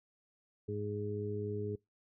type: harmonic tone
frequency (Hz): 103.83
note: G#2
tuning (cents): 0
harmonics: 1 / 2 / 3 / 4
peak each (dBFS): -39 / -44 / -46 / -38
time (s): 0.68-1.76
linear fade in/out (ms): 10
effects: noise-tail reverb RT60 0.2 s tail -25 dB re dry